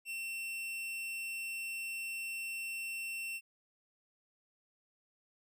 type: tone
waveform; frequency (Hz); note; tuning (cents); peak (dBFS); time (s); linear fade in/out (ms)
45% pulse; 2700; E7; +41; -38; 0.05-3.41; 50
effects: none